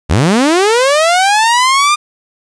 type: linear sweep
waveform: sawtooth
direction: up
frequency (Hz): 61.4 to 1218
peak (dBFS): -4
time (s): 0.09-1.96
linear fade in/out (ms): 20
effects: resampled to 22050 Hz + 7-bit